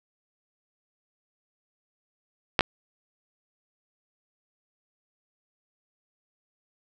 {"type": "clicks", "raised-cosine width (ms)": 0.3, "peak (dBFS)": -3, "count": 2, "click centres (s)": [2.592, 2.608], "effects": []}